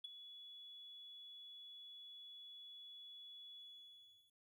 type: tone with ADSR envelope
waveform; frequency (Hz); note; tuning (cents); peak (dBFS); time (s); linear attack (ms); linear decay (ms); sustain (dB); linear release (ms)
sine; 3400; G#7; +40; -40; 0.04-4.34; 8; 13; -13; 760
effects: tanh soft clip ceiling -41 dBFS + 13-bit